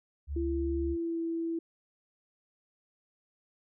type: tone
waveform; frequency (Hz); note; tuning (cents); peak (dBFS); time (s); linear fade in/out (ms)
sine; 71.3; C#2; +49; -32; 0.27-0.97; 50
type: tone with pitch glide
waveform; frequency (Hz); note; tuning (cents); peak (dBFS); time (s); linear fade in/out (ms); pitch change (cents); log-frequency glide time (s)
sine; 337.2 to 331.2; E4 to E4; +39 to +8; -30; 0.36-1.59; 5; -31; 0.93-1.2
effects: none